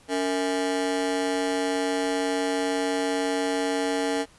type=ring-modulated tone; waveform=30% pulse; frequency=370 Hz; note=F#4; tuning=in tune; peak=-18 dBFS; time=0.08-4.26 s; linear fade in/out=50 ms; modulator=88 Hz; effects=pink hiss -55 dBFS RMS until 4.38 s + resampled to 24000 Hz